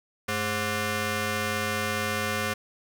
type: ring-modulated tone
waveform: 10% pulse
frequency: 314.8 Hz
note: D#4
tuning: 20 cents sharp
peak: -15 dBFS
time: 0.28-2.54 s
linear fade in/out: 10 ms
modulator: 846 Hz
effects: none